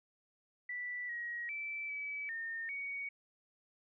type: tone with pitch steps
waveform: sine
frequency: 1968 / 1897 / 2323 / 2292 / 1825 / 2241 Hz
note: B6 / A#6 / D7 / D7 / A#6 / C#7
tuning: -7 / +30 / -20 / -43 / -37 / +18 cents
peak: -38 dBFS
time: 0.69-3.09 s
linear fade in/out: 5 ms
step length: 400 ms
effects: none